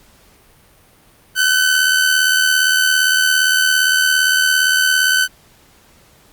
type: tone with amplitude modulation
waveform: sawtooth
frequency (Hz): 1516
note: F#6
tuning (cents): +42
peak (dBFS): -6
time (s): 1.35-5.28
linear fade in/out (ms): 50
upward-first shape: sine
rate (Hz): 77.5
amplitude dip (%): 50
effects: pink hiss -50 dBFS RMS until 6.32 s + Opus 48 kbps